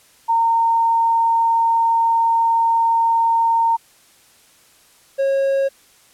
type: tone pair in turn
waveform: sine / triangle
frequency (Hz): 917 / 545.3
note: A#5 / C#5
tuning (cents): -29 / -29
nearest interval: major sixth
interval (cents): 900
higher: first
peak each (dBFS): -13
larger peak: neither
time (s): 0.28-3.77 / 5.18-5.69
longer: first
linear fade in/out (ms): 20
effects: white hiss -52 dBFS RMS until 6.13 s + low-pass 12000 Hz 12 dB/octave